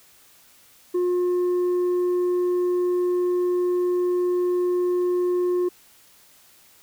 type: tone with tanh clipping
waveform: sine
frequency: 357.5 Hz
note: F4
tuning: 41 cents sharp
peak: -20 dBFS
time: 0.94-5.69 s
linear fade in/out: 10 ms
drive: 3 dB
effects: white hiss -54 dBFS RMS until 6.82 s